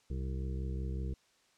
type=harmonic tone; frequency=65.41 Hz; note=C2; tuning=in tune; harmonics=1 / 2 / 3 / 5 / 6 / 7; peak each=-35 / -41 / -45 / -49 / -51 / -52 dBFS; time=0.1-1.14 s; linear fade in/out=5 ms; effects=white hiss -69 dBFS RMS until 1.57 s + low-pass 7000 Hz 12 dB/octave